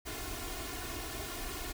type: noise with comb filter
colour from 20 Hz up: pink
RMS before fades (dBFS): -40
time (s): 0.05-1.73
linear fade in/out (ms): 20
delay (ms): 2.8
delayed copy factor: +0.85
effects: none